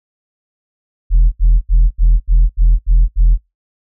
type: tone bursts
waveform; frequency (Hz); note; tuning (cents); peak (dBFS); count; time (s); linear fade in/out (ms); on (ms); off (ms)
sine; 41.5; E1; +12; -3; 8; 1.1-3.378; 50; 220; 74
effects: noise-tail reverb RT60 0.2 s tail -25 dB re dry + tanh soft clip ceiling -4 dBFS